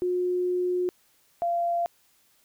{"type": "tone pair in turn", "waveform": "sine", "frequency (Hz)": [360, 688.3], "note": ["F#4", "F5"], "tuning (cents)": [-47, -25], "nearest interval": "major seventh", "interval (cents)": 1122, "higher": "second", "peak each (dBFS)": -23, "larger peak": "neither", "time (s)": [[0.02, 0.89], [1.42, 1.86]], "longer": "first", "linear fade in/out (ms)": 0, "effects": ["white hiss -64 dBFS RMS until 2.44 s"]}